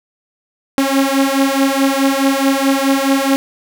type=beating tone pair; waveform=sawtooth; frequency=270 / 274.7 Hz; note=C#4 / C#4; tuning=-45 / -16 cents; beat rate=4.7 Hz; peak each=-11 dBFS; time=0.78-3.36 s; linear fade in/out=0 ms; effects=none